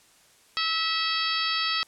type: harmonic tone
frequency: 650 Hz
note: E5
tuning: 24 cents flat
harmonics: 2 / 3 / 4 / 5 / 6 / 7 / 8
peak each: -30 / -33 / -33 / -31 / -32 / -31 / -35 dBFS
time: 0.57-1.83 s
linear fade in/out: 0 ms
effects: white hiss -58 dBFS RMS until 1.87 s + low-pass 10000 Hz 12 dB/octave